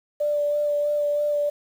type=tone with vibrato; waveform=sine; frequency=587.3 Hz; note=D5; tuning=in tune; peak=-20 dBFS; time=0.2-1.5 s; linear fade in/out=10 ms; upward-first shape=sine; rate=3.1 Hz; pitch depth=11 cents each way; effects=8-bit